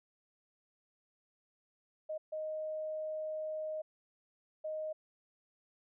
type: tone bursts at uneven times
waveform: sine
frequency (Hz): 622.3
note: D#5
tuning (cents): 0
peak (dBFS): -36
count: 3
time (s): 2.09-2.18 / 2.32-3.82 / 4.64-4.93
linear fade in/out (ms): 10
effects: none